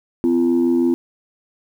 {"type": "tone pair together", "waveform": "sine", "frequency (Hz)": [255.2, 341.5], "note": ["C4", "F4"], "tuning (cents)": [-43, -39], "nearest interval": "perfect fourth", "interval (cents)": 504, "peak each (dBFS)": -15, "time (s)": [0.24, 0.94], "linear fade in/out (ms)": 0, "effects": ["tanh soft clip ceiling -9 dBFS", "8-bit"]}